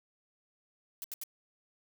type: noise bursts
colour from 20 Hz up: blue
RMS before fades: -40 dBFS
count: 3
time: 1.02-1.236 s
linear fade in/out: 0 ms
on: 22 ms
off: 75 ms
effects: none